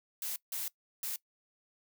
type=noise bursts at uneven times; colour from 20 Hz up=blue; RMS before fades=-37 dBFS; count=3; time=0.22-0.36 / 0.52-0.68 / 1.03-1.16 s; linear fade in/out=2 ms; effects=noise-tail reverb RT60 0.1 s tail -21 dB re dry